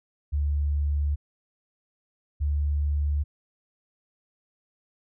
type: tone pair in turn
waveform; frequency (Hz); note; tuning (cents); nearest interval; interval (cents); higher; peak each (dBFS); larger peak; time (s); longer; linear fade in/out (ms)
sine; 72.7 / 72.97; D2 / D2; -17 / -11; unison; 6; second; -22; neither; 0.32-1.16 / 2.4-3.24; neither; 20
effects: none

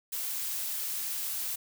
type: noise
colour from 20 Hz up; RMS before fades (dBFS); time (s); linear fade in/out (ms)
blue; -34; 0.12-1.56; 10
effects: none

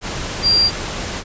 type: tone in noise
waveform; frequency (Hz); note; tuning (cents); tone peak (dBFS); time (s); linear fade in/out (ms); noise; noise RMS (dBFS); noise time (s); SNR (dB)
sine; 4745; D8; +17; -11; 0.42-0.71; 50; pink; -25; 0.01-1.24; +11
effects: resampled to 16000 Hz

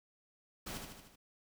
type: noise with echo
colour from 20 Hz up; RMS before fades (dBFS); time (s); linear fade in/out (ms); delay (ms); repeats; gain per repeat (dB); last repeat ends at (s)
pink; -43; 0.66-0.78; 10; 76; 5; -4; 1.16
effects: none

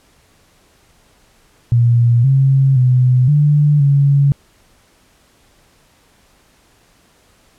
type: tone with pitch steps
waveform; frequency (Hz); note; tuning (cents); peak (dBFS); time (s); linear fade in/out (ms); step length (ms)
sine; 118.7 / 135.1 / 126.3 / 147.5 / 140.7; A#2 / C#3 / B2 / D3 / C#3; +32 / -44 / +39 / +8 / +26; -8; 1.72-4.32; 0; 520
effects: pink hiss -53 dBFS RMS until 7.58 s + low-pass 12000 Hz 12 dB/octave

